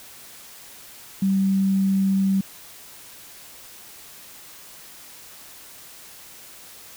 sine tone, 193.6 Hz, G3, 21 cents flat, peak -17 dBFS, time 1.22-2.41 s, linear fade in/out 5 ms, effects white hiss -44 dBFS RMS until 6.96 s

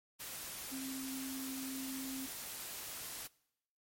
sine tone in noise, 265.6 Hz, C4, 26 cents sharp, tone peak -41 dBFS, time 0.71-2.27 s, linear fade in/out 20 ms, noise white, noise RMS -45 dBFS, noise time 0.19-3.28 s, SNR +1 dB, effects noise-tail reverb RT60 0.8 s tail -23 dB re dry + MP3 64 kbps

